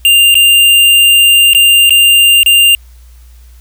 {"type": "tone with dropouts", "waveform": "square", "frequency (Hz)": 2794, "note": "F7", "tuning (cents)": 0, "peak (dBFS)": -4, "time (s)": [0.05, 2.75], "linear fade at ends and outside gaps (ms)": 1, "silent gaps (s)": [[0.343, 0.353], [1.534, 1.548], [1.895, 1.906], [2.432, 2.461]], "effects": ["added 60 Hz sine -34 dBFS peak until 3.6 s", "white hiss -49 dBFS RMS until 3.6 s"]}